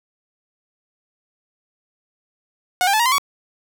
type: tone with pitch steps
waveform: sawtooth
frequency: 729 / 795 / 866.9 / 945.4 / 1031 / 1124.3 Hz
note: F#5 / G5 / A5 / A#5 / C6 / C#6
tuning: -26 / +24 / -26 / +24 / -26 / +24 cents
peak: -11 dBFS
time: 2.81-3.182 s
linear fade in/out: 0 ms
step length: 62 ms
effects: none